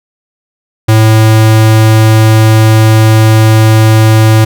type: tone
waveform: square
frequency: 110 Hz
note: A2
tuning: in tune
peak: -3 dBFS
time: 0.88-4.45 s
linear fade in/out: 10 ms
effects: none